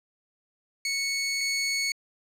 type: tone pair in turn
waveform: 20% pulse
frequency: 2212 / 2212 Hz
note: C#7 / C#7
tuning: -4 / -4 cents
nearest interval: unison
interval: 0 cents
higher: neither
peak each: -21 / -20 dBFS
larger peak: second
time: 0.85-1.41 / 1.41-1.92 s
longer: first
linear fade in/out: 2 ms
effects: low-pass 12000 Hz 12 dB/octave